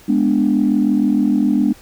sine chord, G# diminished, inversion none, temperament equal, 207.7 / 246.9 / 293.7 Hz, G#3 / B3 / D4, 0 / 0 / 0 cents, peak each -16 dBFS, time 0.08-1.73 s, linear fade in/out 10 ms, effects tanh soft clip ceiling -5 dBFS + pink hiss -45 dBFS RMS until 1.81 s

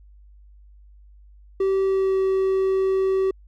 triangle tone with pitch glide, 386 to 382.4 Hz, G4 to G4, -27 to -43 cents, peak -16 dBFS, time 1.6-3.31 s, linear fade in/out 5 ms, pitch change -16 cents, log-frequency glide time 1.83-2.17 s, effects added 50 Hz sine -46 dBFS peak until 3.47 s

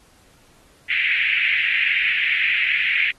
white band-pass noise, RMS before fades -20 dBFS, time 0.9-3.11 s, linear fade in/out 5 ms, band 1900 to 2600 Hz, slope 48 dB/octave, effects pink hiss -55 dBFS RMS until 3.18 s + AAC 32 kbps

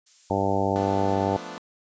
violet noise, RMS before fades -45 dBFS, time 0.06-1.14 s, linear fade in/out 10 ms
harmonic tone, 98 Hz, G2, in tune, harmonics 1 / 2 / 3 / 4 / 5 / 6 / 7 / 8 / 9, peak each -30 / -30 / -30 / -30 / -30 / -30 / -30 / -30 / -30 dBFS, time 0.3-1.37 s, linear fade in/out 5 ms
10% pulse chord, B half-diminished seventh, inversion second, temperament equal, 174.61 / 220 / 246.9 / 293.7 Hz, F3 / A3 / B3 / D4, 0 / 0 / 0 / 0 cents, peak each -33 dBFS, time 0.76-1.58 s, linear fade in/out 0 ms
effects resampled to 16000 Hz

